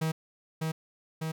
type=tone with echo; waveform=45% pulse; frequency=159.4 Hz; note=D#3; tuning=42 cents sharp; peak=-27 dBFS; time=0.01-0.12 s; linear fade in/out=10 ms; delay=600 ms; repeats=2; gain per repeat=-2 dB; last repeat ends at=1.32 s; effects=none